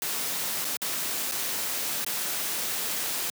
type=noise with dropouts; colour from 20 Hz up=white; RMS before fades=-30 dBFS; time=0.02-3.3 s; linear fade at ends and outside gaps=1 ms; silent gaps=0.646-0.65 / 0.769-0.818 / 1.313-1.32 / 2.046-2.064 s; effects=high-pass 150 Hz 12 dB/octave